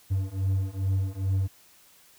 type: beating tone pair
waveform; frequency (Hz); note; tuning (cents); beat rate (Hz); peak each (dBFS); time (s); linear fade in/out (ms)
triangle; 94.7 / 97.1; F#2 / G2; +41 / -16; 2.4; -26 / -25; 0.1-1.48; 20
effects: white hiss -57 dBFS RMS until 2.18 s